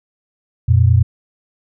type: tone pair together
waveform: sine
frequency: 88.85 / 118.6 Hz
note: F2 / A#2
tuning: +30 / +30 cents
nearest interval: perfect fourth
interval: 500 cents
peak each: -11 dBFS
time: 0.68-1.03 s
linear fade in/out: 10 ms
effects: none